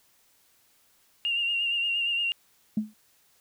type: tone with vibrato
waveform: sine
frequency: 2794 Hz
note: F7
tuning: in tune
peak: -24 dBFS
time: 1.25-2.32 s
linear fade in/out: 0 ms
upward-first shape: sine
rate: 8.6 Hz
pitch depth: 34 cents each way
type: tone with exponential decay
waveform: sine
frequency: 214.4 Hz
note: A3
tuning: 45 cents flat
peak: -19 dBFS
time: 2.77-2.94 s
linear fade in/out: 5 ms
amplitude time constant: 35 ms
effects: tanh soft clip ceiling -16 dBFS + white hiss -64 dBFS RMS until 3.4 s